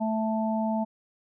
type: harmonic tone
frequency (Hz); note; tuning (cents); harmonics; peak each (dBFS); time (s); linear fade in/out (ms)
220; A3; 0; 1 / 3 / 4; -26 / -31 / -32; 0-0.85; 20
effects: none